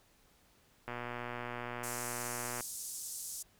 click train, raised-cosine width 0.5 ms, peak -25 dBFS, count 210, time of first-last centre 0.88-2.607 s, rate 121 Hz
pink band-pass noise, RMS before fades -43 dBFS, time 1.83-3.43 s, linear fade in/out 10 ms, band 6200 to 12000 Hz, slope 24 dB/octave
effects pink hiss -67 dBFS RMS until 3.59 s

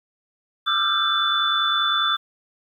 sine tone cluster, 1192 / 1337 / 1387 / 1570 / 3500 Hz, D6 / E6 / F6 / G6 / A7, +25 / +24 / -12 / +2 / -10 cents, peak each -25 / -25 / -29 / -29 / -21 dBFS, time 0.66-2.17 s, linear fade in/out 20 ms, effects 9-bit

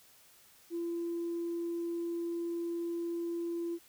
sine tone, 340.1 Hz, F4, 46 cents flat, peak -32 dBFS, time 0.7-3.79 s, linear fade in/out 50 ms, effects tanh soft clip ceiling -29 dBFS + white hiss -61 dBFS RMS until 3.88 s

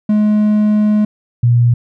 triangle / sine tone pair in turn, 211.2 / 119.81 Hz, G#3 / A#2, +29 / +48 cents, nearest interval minor seventh, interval 981 cents, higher first, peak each -7 dBFS, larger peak neither, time 0.09-1.05 / 1.43-1.74 s, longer first, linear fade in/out 5 ms, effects none

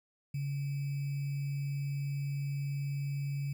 sine tone with sample-and-hold, 140.5 Hz, C#3, 24 cents sharp, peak -32 dBFS, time 0.34-3.53 s, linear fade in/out 5 ms, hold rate 2450 Hz, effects none

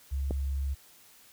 sine tone, 68.6 Hz, C#2, 17 cents flat, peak -28 dBFS, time 0.11-0.75 s, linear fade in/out 20 ms
click, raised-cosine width 2 ms, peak -19 dBFS, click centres 0.309 s
effects white hiss -57 dBFS RMS until 1.32 s

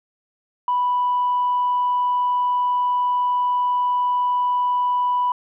sine tone, 987 Hz, B5, 1 cent flat, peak -16 dBFS, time 0.68-5.32 s, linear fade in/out 2 ms, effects tanh soft clip ceiling -13 dBFS

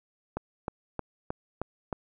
click train, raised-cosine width 1 ms, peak -17 dBFS, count 6, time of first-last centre 0.37-1.928 s, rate 3.21 Hz, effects none

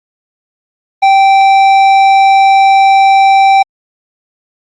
sine tone with tanh clipping, 780 Hz, G5, 9 cents flat, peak -5 dBFS, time 1.02-3.63 s, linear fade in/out 10 ms, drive 11 dB, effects Opus 32 kbps

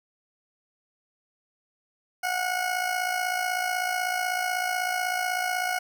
20% pulse tone with amplitude modulation, 730 Hz, F#5, 24 cents flat, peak -18 dBFS, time 2.23-5.79 s, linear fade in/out 10 ms, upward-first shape sine, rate 56.1 Hz, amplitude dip 60%, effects none

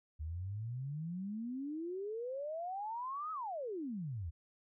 sine exponential two-way sweep, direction up then down, 74.3 to 1300 to 74.3 Hz, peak -38 dBFS, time 0.19-4.31 s, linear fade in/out 20 ms, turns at 3.32 s, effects none

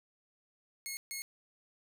10% pulse tone bursts at uneven times, 2171 Hz, C#7, 37 cents flat, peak -29 dBFS, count 2, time 0.86-0.97 / 1.11-1.22 s, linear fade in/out 0 ms, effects none

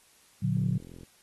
sine chord, Bb augmented, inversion none, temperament just, 116.54 / 145.68 / 182.1 Hz, Bb2 / D3 / F#3, 0 / -14 / -27 cents, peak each -29 dBFS, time 0.42-0.78 s, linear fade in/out 10 ms
click train, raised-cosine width 3 ms, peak -34 dBFS, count 21, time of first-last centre 0.57-1.033 s, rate 43.2 Hz
effects white hiss -61 dBFS RMS until 1.22 s + AAC 32 kbps

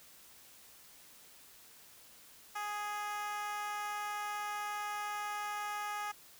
10% pulse tone with high-pass filter, 415.6 Hz, G#4, 1 cent sharp, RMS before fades -39 dBFS, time 2.55-6.12 s, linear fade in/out 10 ms, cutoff 960 Hz, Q 4.3, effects white hiss -58 dBFS RMS until 6.39 s

